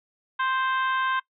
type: harmonic tone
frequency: 523.3 Hz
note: C5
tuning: in tune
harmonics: 2 / 3 / 4 / 5 / 6 / 7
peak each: -25 / -27 / -39 / -40 / -38 / -42 dBFS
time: 0.39-1.2 s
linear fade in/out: 10 ms
effects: noise-tail reverb RT60 0.1 s tail -19 dB re dry